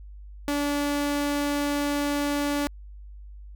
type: tone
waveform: sawtooth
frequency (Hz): 288.4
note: D4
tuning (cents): -31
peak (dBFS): -20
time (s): 0.48-2.67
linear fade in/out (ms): 0
effects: added 50 Hz sine -40 dBFS peak until 3.55 s